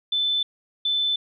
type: tone pair in turn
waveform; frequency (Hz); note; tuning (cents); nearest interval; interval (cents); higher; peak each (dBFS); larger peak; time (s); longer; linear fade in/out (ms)
sine; 3520 / 3520; A7 / A7; 0 / 0; unison; 0; neither; -20; neither; 0.12-0.43 / 0.85-1.16; neither; 5
effects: none